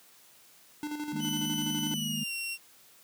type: tone with tremolo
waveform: square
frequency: 298 Hz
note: D4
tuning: 25 cents sharp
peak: -33 dBFS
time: 0.83-1.94 s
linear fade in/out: 0 ms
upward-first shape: square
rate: 12 Hz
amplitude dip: 50%
type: chord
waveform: sine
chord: D# suspended fourth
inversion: none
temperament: equal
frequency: 155.56 / 207.7 / 233.1 Hz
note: D#3 / G#3 / A#3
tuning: 0 / 0 / 0 cents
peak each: -37 dBFS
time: 1.12-2.24 s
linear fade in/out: 10 ms
type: tone with pitch glide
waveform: sawtooth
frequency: 3002 to 2737 Hz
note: F#7 to F7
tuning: +24 to -36 cents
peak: -30 dBFS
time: 1.19-2.58 s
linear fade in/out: 50 ms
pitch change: -160 cents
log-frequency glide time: 1.93-2.33 s
effects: white hiss -58 dBFS RMS until 3.03 s + high-pass 100 Hz 12 dB/octave